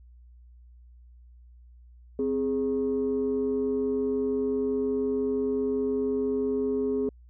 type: tone pair together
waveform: sine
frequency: 261 / 415.3 Hz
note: C4 / G#4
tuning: -4 / 0 cents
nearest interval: minor sixth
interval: 804 cents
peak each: -27 / -25 dBFS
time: 2.19-7.09 s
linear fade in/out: 2 ms
effects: tanh soft clip ceiling -19 dBFS + added 60 Hz sine -49 dBFS peak until 7.29 s